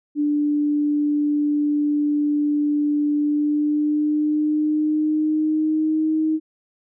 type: tone with pitch glide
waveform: sine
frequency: 294.5 to 313.8 Hz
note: D4 to D#4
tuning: +5 to +15 cents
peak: -17 dBFS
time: 0.15-6.4 s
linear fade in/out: 50 ms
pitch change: +110 cents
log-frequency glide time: 3.15-6.12 s
effects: none